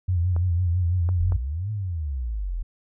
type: tone with vibrato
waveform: sine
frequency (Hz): 88.2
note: F2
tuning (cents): +18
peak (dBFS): -19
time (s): 0.08-1.37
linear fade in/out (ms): 10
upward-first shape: sine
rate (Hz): 6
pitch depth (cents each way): 79
type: clicks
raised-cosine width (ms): 1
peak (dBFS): -23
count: 3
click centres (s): 0.364 / 1.09 / 1.322
type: exponential two-way sweep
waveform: sine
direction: up then down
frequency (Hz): 39.1 to 110 to 39.1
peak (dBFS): -25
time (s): 1.19-2.63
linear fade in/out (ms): 10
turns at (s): 1.71
effects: none